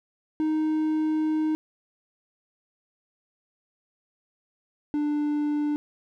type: tone pair in turn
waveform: triangle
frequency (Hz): 311.1 / 295.9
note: D#4 / D4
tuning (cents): 0 / +13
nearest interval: minor second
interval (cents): 87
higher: first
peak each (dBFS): -20 / -21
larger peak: first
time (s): 0.4-1.55 / 4.94-5.76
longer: first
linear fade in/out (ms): 0
effects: none